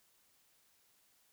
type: silence
effects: white hiss -71 dBFS RMS until 1.32 s